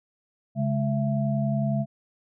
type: tone cluster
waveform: sine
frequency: 138.2 / 209.1 / 669 Hz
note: C#3 / G#3 / E5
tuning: -5 / +12 / +25 cents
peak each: -25 / -26 / -31 dBFS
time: 0.55-1.86 s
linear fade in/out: 50 ms
effects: none